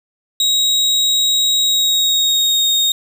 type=tone with pitch glide; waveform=35% pulse; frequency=3808 to 3719 Hz; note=A#7 to A#7; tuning=+36 to -5 cents; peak=-11 dBFS; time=0.4-2.92 s; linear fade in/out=2 ms; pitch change=-41 cents; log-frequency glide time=1.62-2.67 s; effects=none